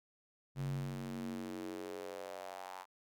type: tone with high-pass filter sweep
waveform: square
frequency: 46.25 Hz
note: F#1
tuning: in tune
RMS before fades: -43 dBFS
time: 0.55-2.86 s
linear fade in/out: 50 ms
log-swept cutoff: 120 to 930 Hz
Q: 3.7
effects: none